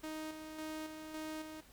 sawtooth tone with tremolo, 312.1 Hz, D#4, 5 cents sharp, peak -37 dBFS, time 0.03-1.61 s, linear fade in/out 10 ms, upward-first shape square, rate 1.8 Hz, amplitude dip 45%, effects added 50 Hz sine -70 dBFS peak until 1.72 s + pink hiss -62 dBFS RMS until 1.72 s

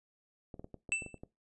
clicks, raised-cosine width 2 ms, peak -32 dBFS, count 9, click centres 0.542 / 0.595 / 0.644 / 0.743 / 0.892 / 1.022 / 1.063 / 1.143 / 1.235 s
square tone with exponential decay, 2658 Hz, E7, 14 cents sharp, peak -27 dBFS, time 0.92-1.18 s, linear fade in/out 0 ms, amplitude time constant 55 ms
effects noise-tail reverb RT60 0.2 s tail -19 dB re dry + resampled to 24000 Hz

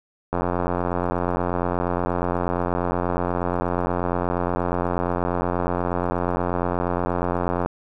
click train, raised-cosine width 1 ms, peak -9 dBFS, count 649, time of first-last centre 0.33-7.66 s, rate 88.4 Hz, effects none

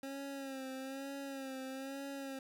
25% pulse tone with vibrato, 270 Hz, C#4, 45 cents flat, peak -38 dBFS, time 0.03-2.39 s, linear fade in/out 2 ms, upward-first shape sine, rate 1.1 Hz, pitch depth 48 cents each way, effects none

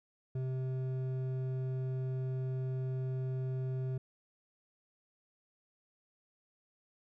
sine tone with hard clipping, 130 Hz, C3, 11 cents flat, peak -35 dBFS, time 0.35-3.98 s, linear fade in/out 5 ms, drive 8 dB, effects none

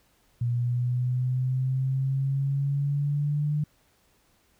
sine exponential sweep, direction up, 119.4 to 150 Hz, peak -23 dBFS, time 0.41-3.64 s, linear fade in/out 5 ms, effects pink hiss -65 dBFS RMS until 4.59 s

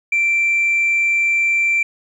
sine tone, 2349 Hz, D7, in tune, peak -12 dBFS, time 0.12-1.83 s, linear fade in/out 5 ms, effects tanh soft clip ceiling -11 dBFS + 9-bit

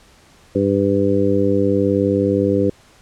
harmonic tone, 99.4 Hz, G2, 25 cents sharp, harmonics 1 / 2 / 3 / 4 / 5, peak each -23 / -21 / -19 / -20 / -19 dBFS, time 0.55-2.7 s, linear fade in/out 5 ms, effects pink hiss -50 dBFS RMS until 3.01 s + low-pass 9000 Hz 12 dB/octave

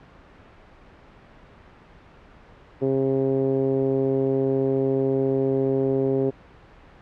10% pulse tone with low-pass filter, 134.3 Hz, C3, 46 cents sharp, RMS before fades -22 dBFS, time 2.81-6.31 s, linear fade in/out 20 ms, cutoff 410 Hz, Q 2.6, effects pink hiss -49 dBFS RMS until 7.01 s + low-pass 2000 Hz 12 dB/octave

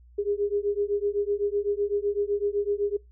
sine beating tone pair, 404.2 / 412.1 Hz, G#4 / G#4, -47 / -13 cents, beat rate 7.9 Hz, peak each -27 dBFS, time 0.18-2.97 s, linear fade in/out 10 ms, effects noise-tail reverb RT60 0.2 s tail -23 dB re dry + added 60 Hz sine -50 dBFS peak until 3.11 s

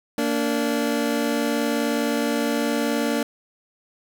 25% pulse tone pair together, 231.4 / 290.6 Hz, A#3 / D4, -13 / -18 cents, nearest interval major third, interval 395 cents, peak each -20 dBFS, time 0.18-3.23 s, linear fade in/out 2 ms, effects none

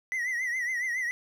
triangle tone with vibrato, 1975.5 Hz, B6, in tune, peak -26 dBFS, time 0.12-1.11 s, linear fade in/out 0 ms, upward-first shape triangle, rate 7.2 Hz, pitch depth 110 cents each way, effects none

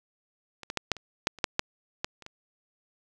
clicks, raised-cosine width 0.2 ms, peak -24 / -16 / -10 / -6 / -26 / -6 / -28 / -6 / -6 / -11 / -30 / -24 dBFS, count 12, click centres 0.633 / 0.701 / 0.773 / 0.917 / 0.967 / 1.271 / 1.387 / 1.442 / 1.594 / 2.045 / 2.223 / 2.264 s, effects none

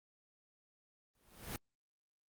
pink noise with exponential growth, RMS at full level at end -39 dBFS, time 1.15-1.56 s, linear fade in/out 1 ms, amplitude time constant 89 ms, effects Opus 32 kbps

